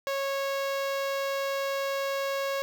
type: tone with notch filter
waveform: sawtooth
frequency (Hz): 550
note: C#5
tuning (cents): -14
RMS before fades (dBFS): -30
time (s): 0.07-2.62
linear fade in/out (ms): 0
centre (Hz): 9600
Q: 1.1
effects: none

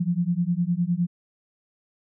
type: beating tone pair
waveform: sine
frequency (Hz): 169.6 / 179.4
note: E3 / F3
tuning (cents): +50 / +47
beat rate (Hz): 9.8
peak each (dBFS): -24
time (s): 0-1.07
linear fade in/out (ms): 10
effects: none

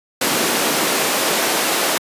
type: noise with high-pass filter sweep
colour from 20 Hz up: pink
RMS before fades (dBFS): -18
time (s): 0.21-1.98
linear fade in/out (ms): 5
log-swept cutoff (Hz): 240 to 370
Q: 0.87
effects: high-pass 150 Hz 12 dB/octave + resampled to 32000 Hz

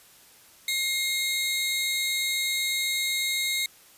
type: tone pair together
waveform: sawtooth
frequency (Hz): 2136 / 3802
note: C7 / A#7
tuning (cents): +35 / +33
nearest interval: minor seventh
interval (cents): 998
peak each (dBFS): -24 / -25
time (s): 0.68-3.66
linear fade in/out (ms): 2
effects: white hiss -54 dBFS RMS until 3.97 s + resampled to 32000 Hz

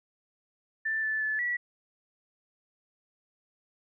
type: tone with pitch steps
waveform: sine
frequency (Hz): 1769 / 1749 / 1734 / 1941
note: A6 / A6 / A6 / B6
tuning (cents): +9 / -11 / -26 / -31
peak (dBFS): -27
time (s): 0.85-1.57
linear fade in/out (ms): 10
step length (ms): 180
effects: none

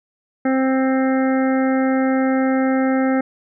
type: harmonic tone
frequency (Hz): 263.5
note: C4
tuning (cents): +12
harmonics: 1 / 2 / 3 / 5 / 6 / 7 / 8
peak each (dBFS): -16 / -22 / -26 / -30 / -32 / -33 / -34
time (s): 0.45-3.21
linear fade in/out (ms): 5
effects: none

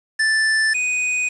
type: tone pair in turn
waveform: square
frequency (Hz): 1760 / 2489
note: A6 / D#7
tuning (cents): 0 / 0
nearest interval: tritone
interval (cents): 600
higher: second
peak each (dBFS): -16 / -19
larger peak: first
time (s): 0.19-0.74 / 0.74-1.29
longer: neither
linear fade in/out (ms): 10
effects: resampled to 24000 Hz + 7-bit

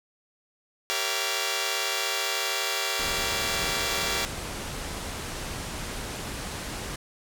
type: chord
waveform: 5% pulse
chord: G diminished seventh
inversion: none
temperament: just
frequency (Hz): 392 / 470.4 / 564.5 / 677.4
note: G4 / Bb4 / Db5 / Fb5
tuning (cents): 0 / +16 / +31 / +47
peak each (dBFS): -21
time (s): 0.9-4.25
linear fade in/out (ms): 0
type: low-pass noise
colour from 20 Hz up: pink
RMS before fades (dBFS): -35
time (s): 2.99-6.96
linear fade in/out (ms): 5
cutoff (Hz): 11000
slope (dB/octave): 24
effects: none

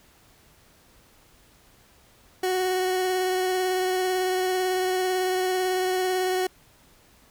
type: tone with vibrato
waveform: 30% pulse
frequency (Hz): 370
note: F#4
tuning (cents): 0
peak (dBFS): -20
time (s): 2.43-6.47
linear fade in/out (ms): 5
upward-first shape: triangle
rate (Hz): 18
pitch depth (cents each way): 20
effects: pink hiss -57 dBFS RMS until 7.3 s

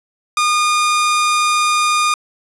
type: tone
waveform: sawtooth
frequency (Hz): 1218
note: D#6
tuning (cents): -37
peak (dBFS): -9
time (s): 0.37-2.14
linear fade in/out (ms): 2
effects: resampled to 24000 Hz + 7-bit

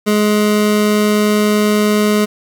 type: tone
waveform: 25% pulse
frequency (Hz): 210.1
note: G#3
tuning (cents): +20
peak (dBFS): -7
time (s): 0.06-2.26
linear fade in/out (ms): 20
effects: 8-bit

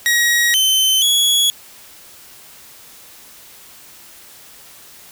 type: tone with pitch steps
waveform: sawtooth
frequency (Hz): 1898 / 3075 / 3359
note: A#6 / G7 / G#7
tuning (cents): +31 / -34 / +19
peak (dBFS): -9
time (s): 0.06-1.5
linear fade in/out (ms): 0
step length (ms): 480
effects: white hiss -42 dBFS RMS until 5.11 s

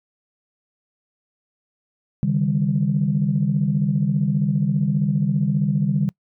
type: tone cluster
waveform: sine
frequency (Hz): 140.1 / 155.1 / 198.5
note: C#3 / D#3 / G3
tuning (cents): +19 / -5 / +22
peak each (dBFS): -21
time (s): 2.23-6.09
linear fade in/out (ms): 0
effects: noise-tail reverb RT60 0.1 s tail -25 dB re dry + tanh soft clip ceiling -8 dBFS

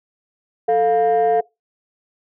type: tone pair together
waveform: sine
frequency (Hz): 442.3 / 702.8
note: A4 / F5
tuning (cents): +9 / +11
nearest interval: minor sixth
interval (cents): 802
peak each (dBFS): -14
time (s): 0.68-1.41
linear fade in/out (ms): 10
effects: noise-tail reverb RT60 0.2 s tail -22 dB re dry + tanh soft clip ceiling -10 dBFS

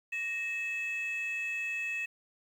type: tone pair together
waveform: sine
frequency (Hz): 1864.7 / 2603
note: A#6 / E7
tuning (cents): 0 / -22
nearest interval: tritone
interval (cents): 578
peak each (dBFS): -37 / -31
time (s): 0.12-2.06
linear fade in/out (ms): 10
effects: tanh soft clip ceiling -29 dBFS + 10-bit

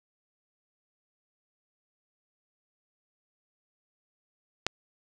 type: click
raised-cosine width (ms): 0.2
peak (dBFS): -8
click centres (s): 4.666
effects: none

